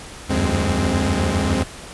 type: tone cluster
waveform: sawtooth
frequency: 75.4 / 87.5 / 94.9 / 207.2 / 261 Hz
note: D2 / F2 / F#2 / G#3 / C4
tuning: +46 / +4 / +44 / -4 / -4 cents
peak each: -20 dBFS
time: 0.29-1.64 s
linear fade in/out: 20 ms
effects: pink hiss -37 dBFS RMS until 1.93 s + resampled to 24000 Hz